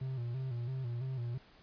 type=tone with vibrato; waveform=triangle; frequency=125.2 Hz; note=B2; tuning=24 cents sharp; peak=-33 dBFS; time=0.01-1.38 s; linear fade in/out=5 ms; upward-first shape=square; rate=3 Hz; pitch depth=87 cents each way; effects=pink hiss -61 dBFS RMS until 1.62 s + resampled to 11025 Hz